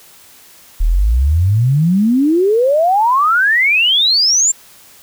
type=exponential sweep; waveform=sine; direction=up; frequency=36.71 to 7459 Hz; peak=-9 dBFS; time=0.8-4.52 s; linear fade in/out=10 ms; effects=white hiss -43 dBFS RMS until 5.02 s